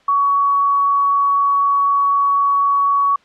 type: tone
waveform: sine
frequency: 1124 Hz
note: C#6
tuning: 24 cents sharp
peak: -12 dBFS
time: 0.08-3.16 s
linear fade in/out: 5 ms
effects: white hiss -53 dBFS RMS until 3.24 s + low-pass 3000 Hz 12 dB/octave